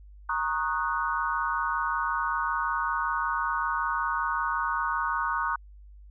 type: chord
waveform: sine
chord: D# minor seventh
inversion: second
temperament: equal with one note detuned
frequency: 932.3 / 1099.2 / 1244.5 / 1480 Hz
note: A#5 / C#6 / D#6 / F#6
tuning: 0 / -15 / 0 / 0 cents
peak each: -31 dBFS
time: 0.29-5.56 s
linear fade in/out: 5 ms
effects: added 50 Hz sine -46 dBFS peak until 6.1 s